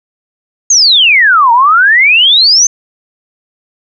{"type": "exponential two-way sweep", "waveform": "sine", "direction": "down then up", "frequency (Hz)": [6670, 908, 6360], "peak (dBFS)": -3, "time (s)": [0.7, 2.67], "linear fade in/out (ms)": 5, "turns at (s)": 1.52, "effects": []}